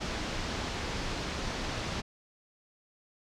pink low-pass noise, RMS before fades -35 dBFS, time 0-2.02 s, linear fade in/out 20 ms, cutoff 6000 Hz, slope 24 dB/octave, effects none

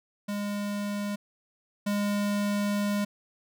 square tone pair in turn, 204.5 / 204.5 Hz, G#3 / G#3, -26 / -26 cents, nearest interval unison, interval 0 cents, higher neither, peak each -30 / -26 dBFS, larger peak second, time 0.28-1.16 / 1.86-3.05 s, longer second, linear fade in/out 10 ms, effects none

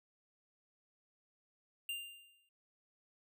square tone with exponential decay, 2794 Hz, F7, in tune, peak -37 dBFS, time 1.89-2.49 s, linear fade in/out 2 ms, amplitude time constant 130 ms, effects none

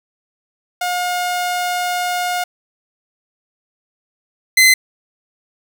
sawtooth tone pair in turn, 716 / 2050 Hz, F5 / C7, +43 / -36 cents, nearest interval octave + tritone, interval 1821 cents, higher second, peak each -14 / -4 dBFS, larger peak second, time 0.81-2.44 / 4.57-4.74 s, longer first, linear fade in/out 5 ms, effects none

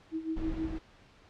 sine tone with tremolo, 321.1 Hz, E4, 45 cents flat, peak -29 dBFS, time 0.11-0.79 s, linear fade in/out 50 ms, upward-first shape sine, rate 6.3 Hz, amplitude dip 80%
brown noise, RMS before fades -37 dBFS, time 0.36-0.79 s, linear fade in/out 10 ms
effects pink hiss -59 dBFS RMS until 1.29 s + low-pass 4000 Hz 12 dB/octave

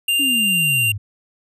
square tone with pitch glide, 2794 to 2778 Hz, F7 to F7, 0 to -10 cents, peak -16 dBFS, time 0.08-0.92 s, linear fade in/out 5 ms, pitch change -10 cents, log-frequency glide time 0.32-0.76 s
sine exponential sweep, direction down, 293.7 to 98 Hz, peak -23 dBFS, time 0.19-0.98 s, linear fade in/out 10 ms
effects none

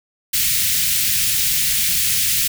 white band-stop noise, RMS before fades -18 dBFS, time 0.33-2.48 s, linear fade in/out 10 ms, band 180 to 2000 Hz, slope 24 dB/octave, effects none

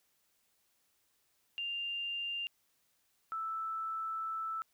sine tone pair in turn, 2794 / 1318.6 Hz, F7 / E6, 0 / 0 cents, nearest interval octave + minor second, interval 1300 cents, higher first, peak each -35 / -35 dBFS, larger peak neither, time 1.58-2.47 / 3.32-4.62 s, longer second, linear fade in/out 0 ms, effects white hiss -75 dBFS RMS until 4.73 s

